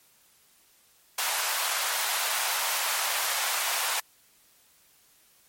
pink high-pass noise, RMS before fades -28 dBFS, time 1.18-4 s, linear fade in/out 5 ms, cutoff 740 Hz, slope 24 dB/octave, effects white hiss -61 dBFS RMS until 5.48 s + MP3 64 kbps

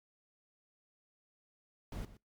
brown noise with echo, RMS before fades -41 dBFS, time 1.92-2.05 s, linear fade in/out 2 ms, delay 120 ms, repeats 1, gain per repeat -15 dB, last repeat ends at 2.17 s, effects noise-tail reverb RT60 0.2 s tail -23 dB re dry + MP3 96 kbps

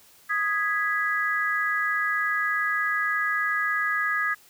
sine chord, G# minor, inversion second, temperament equal, 1244.5 / 1661.2 / 1975.5 Hz, D#6 / G#6 / B6, 0 / 0 / 0 cents, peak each -28 / -25 / -29 dBFS, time 0.29-4.35 s, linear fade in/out 20 ms, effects white hiss -55 dBFS RMS until 4.49 s

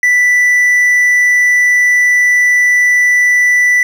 triangle tone, 1975.5 Hz, B6, in tune, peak -5 dBFS, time 0.03-3.83 s, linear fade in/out 2 ms, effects 7-bit

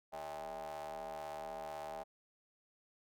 35% pulse ring-modulated tone, 76 Hz, D#2, 40 cents flat, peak -38 dBFS, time 0.12-2.04 s, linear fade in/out 20 ms, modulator 721 Hz, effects none

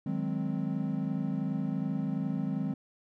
triangle chord, Ab dominant seventh, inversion second, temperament equal, 155.56 / 185 / 207.7 / 261.6 Hz, Eb3 / Gb3 / Ab3 / C4, 0 / 0 / 0 / 0 cents, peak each -33 dBFS, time 0.06-2.74 s, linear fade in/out 5 ms, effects none

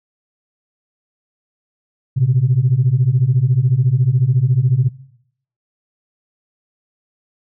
sine beating tone pair, 119.1 / 133.1 Hz, A#2 / C3, +38 / +30 cents, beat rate 14 Hz, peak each -15 / -12 dBFS, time 2.16-4.89 s, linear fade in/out 20 ms, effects noise-tail reverb RT60 0.7 s tail -18 dB re dry + tanh soft clip ceiling -5 dBFS

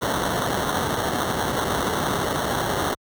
blue noise with sample-and-hold, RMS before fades -24 dBFS, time 0.01-2.95 s, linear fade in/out 20 ms, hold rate 2450 Hz, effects high-pass 60 Hz 12 dB/octave

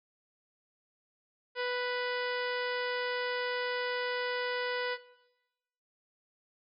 harmonic tone, 493.9 Hz, B4, in tune, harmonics 1 / 2 / 3 / 4 / 5 / 6 / 7 / 8 / 9 / 10, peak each -33 / -40 / -38 / -40 / -46 / -44 / -48 / -50 / -50 / -48 dBFS, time 1.55-4.98 s, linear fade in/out 50 ms, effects noise-tail reverb RT60 1.0 s tail -17 dB re dry

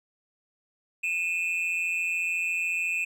triangle tone pair together, 2468 / 2642 Hz, D#7 / E7, -15 / +3 cents, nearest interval minor second, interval 118 cents, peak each -27 dBFS, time 1.03-3.05 s, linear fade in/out 10 ms, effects none

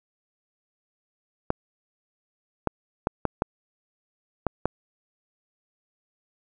clicks, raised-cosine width 1 ms, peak -8 dBFS, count 7, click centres 1.504 / 2.673 / 3.071 / 3.253 / 3.421 / 4.467 / 4.656 s, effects none

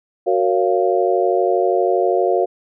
sine chord, Gb major seventh, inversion none, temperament just, 370 / 462.5 / 555 / 693.7 Hz, Gb4 / Bb4 / Db5 / F5, 0 / -14 / +2 / -12 cents, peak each -18 / -20 / -21 / -19 dBFS, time 0.26-2.46 s, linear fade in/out 20 ms, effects none

